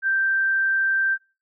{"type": "tone", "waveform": "sine", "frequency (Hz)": 1568, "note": "G6", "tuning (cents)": 0, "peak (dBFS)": -18, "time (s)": [0.02, 1.18], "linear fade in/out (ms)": 50, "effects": ["noise-tail reverb RT60 0.3 s tail -20 dB re dry"]}